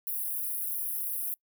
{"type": "high-pass noise", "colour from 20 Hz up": "white", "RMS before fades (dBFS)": -33, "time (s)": [0.07, 1.34], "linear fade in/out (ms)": 0, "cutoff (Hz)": 10000, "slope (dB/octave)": 96, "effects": ["noise-tail reverb RT60 0.1 s tail -25 dB re dry"]}